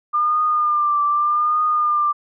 sine tone with vibrato, 1200 Hz, D6, 37 cents sharp, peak -15 dBFS, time 0.13-2.13 s, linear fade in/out 20 ms, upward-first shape triangle, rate 0.83 Hz, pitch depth 48 cents each way, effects none

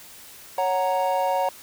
triangle chord, F# major, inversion second, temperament equal, 554.4 / 740 / 932.3 Hz, C#5 / F#5 / A#5, 0 / 0 / 0 cents, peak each -23 dBFS, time 0.58-1.49 s, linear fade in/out 2 ms, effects white hiss -45 dBFS RMS until 1.62 s

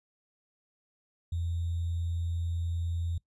sine tone with sample-and-hold, 84.7 Hz, E2, 48 cents sharp, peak -29 dBFS, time 1.32-3.18 s, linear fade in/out 5 ms, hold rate 3675 Hz, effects noise-tail reverb RT60 0.1 s tail -21 dB re dry + resampled to 24000 Hz

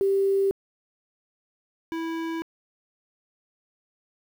sine / square tone pair in turn, 392 / 328.2 Hz, G4 / E4, 0 / -8 cents, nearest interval minor third, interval 308 cents, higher first, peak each -19 / -28 dBFS, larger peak first, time 0.01-0.51 / 1.92-2.42 s, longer neither, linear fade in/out 0 ms, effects low-pass 3000 Hz 12 dB/octave + 8-bit

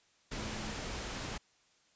sine tone in noise, 215.7 Hz, A3, 34 cents flat, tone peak -45 dBFS, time 0.35-0.74 s, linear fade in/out 10 ms, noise pink, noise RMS -40 dBFS, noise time 0.31-1.38 s, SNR -8 dB, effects white hiss -69 dBFS RMS until 1.95 s + resampled to 16000 Hz

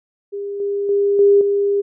sine tone with level steps, 402.7 Hz, G4, 47 cents sharp, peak -23 / -18 / -13 / -8 / -14 dBFS, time 0.32-1.82 s, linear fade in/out 20 ms, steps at 0.6 / 0.89 / 1.19 / 1.41 s, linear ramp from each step 2 ms, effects none

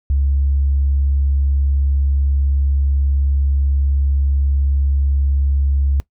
sine tone, 69.3 Hz, C#2, in tune, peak -12 dBFS, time 0.1-6 s, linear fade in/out 0 ms, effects noise-tail reverb RT60 0.1 s tail -21 dB re dry + tanh soft clip ceiling -8 dBFS

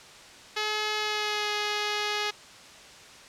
5% pulse tone with pitch glide, 425.8 to 418 Hz, G#4 to G#4, +43 to +11 cents, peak -15 dBFS, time 0.56-2.31 s, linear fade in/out 10 ms, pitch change -32 cents, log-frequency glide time 0.97-1.51 s, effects white hiss -48 dBFS RMS until 3.28 s + low-pass 6000 Hz 12 dB/octave

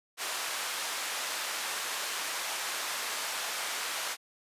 pink band-pass noise, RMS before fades -35 dBFS, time 0.17-4.17 s, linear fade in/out 50 ms, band 920 to 12000 Hz, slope 12 dB/octave, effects resampled to 32000 Hz

